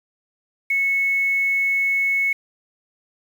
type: tone with quantisation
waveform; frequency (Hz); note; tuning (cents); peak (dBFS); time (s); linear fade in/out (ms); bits
sine; 2200; C#7; -14; -17; 0.7-2.33; 5; 7
effects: none